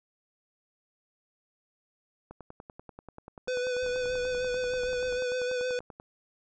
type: click train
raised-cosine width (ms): 1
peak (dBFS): -30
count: 39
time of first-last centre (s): 2.31-5.999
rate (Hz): 10.3
type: tone with vibrato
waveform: square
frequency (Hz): 499.8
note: B4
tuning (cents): +21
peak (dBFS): -29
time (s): 3.48-5.79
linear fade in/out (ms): 0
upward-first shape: sine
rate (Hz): 6.5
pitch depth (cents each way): 27
type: noise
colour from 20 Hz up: brown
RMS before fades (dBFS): -48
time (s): 3.82-5.2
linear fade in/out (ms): 5
effects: resampled to 16000 Hz